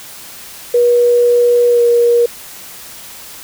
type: tone with pitch glide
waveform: sine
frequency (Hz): 482.2 to 475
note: B4 to A#4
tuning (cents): -41 to +33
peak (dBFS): -7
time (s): 0.74-2.26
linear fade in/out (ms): 5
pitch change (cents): -26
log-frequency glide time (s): 1.69-1.82
effects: white hiss -33 dBFS RMS until 3.43 s